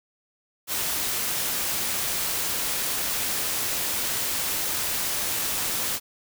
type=noise; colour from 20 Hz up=white; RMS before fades=-27 dBFS; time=0.67-6 s; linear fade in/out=50 ms; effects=none